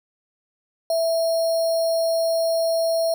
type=tone with sample-and-hold; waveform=sine; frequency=659.3 Hz; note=E5; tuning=in tune; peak=-18 dBFS; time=0.9-3.14 s; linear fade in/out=2 ms; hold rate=4900 Hz; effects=none